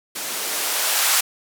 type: noise with band-pass filter sweep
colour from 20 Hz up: violet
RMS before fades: -22 dBFS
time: 0.15-1.21 s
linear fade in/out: 10 ms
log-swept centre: 220 to 960 Hz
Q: 0.99
effects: none